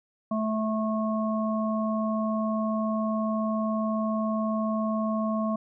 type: harmonic tone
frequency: 218.2 Hz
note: A3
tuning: 14 cents flat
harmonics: 1 / 3 / 5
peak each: -26 / -31 / -33 dBFS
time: 0.31-5.56 s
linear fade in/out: 5 ms
effects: none